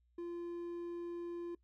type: tone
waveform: triangle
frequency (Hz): 344.9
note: F4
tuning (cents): -22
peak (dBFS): -38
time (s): 0.18-1.55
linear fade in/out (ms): 5
effects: noise-tail reverb RT60 0.1 s tail -22 dB re dry + added 60 Hz sine -70 dBFS peak until 1.63 s